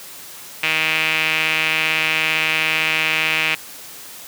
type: tone with band-pass filter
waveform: sawtooth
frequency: 157.8 Hz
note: D#3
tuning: 25 cents sharp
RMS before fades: -19 dBFS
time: 0.63-3.55 s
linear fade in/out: 5 ms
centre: 2500 Hz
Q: 4.7
effects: white hiss -37 dBFS RMS until 4.27 s + high-pass 100 Hz 12 dB/octave